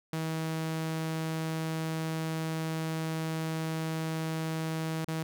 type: tone with dropouts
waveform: sawtooth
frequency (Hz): 160.3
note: E3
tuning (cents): -48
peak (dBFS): -27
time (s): 0.13-5.23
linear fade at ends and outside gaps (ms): 2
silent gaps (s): 5.046-5.08
effects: none